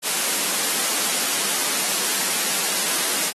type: high-pass noise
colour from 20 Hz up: white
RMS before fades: -22 dBFS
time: 0.02-3.33 s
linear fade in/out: 50 ms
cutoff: 170 Hz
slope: 48 dB/octave
effects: AAC 32 kbps